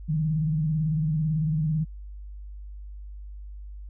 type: tone with vibrato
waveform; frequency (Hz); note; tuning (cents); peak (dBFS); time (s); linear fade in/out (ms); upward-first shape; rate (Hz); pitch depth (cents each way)
sine; 155.56; D#3; 0; -22; 0.08-1.85; 20; square; 18; 67
effects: added 50 Hz sine -37 dBFS peak until 3.89 s